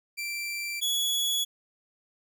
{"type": "tone pair in turn", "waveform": "sawtooth", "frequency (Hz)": [2349, 3379], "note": ["D7", "G#7"], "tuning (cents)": [0, 29], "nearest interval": "tritone", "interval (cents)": 629, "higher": "second", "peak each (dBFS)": [-28, -22], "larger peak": "second", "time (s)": [[0.17, 0.81], [0.81, 1.45]], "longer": "neither", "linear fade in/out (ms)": 20, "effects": []}